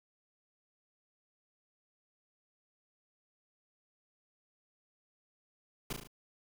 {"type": "noise with echo", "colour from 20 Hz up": "pink", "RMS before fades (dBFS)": -37, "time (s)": [5.9, 5.93], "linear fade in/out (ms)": 5, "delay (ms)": 36, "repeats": 4, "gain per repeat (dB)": -4, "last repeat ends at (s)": 6.074, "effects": []}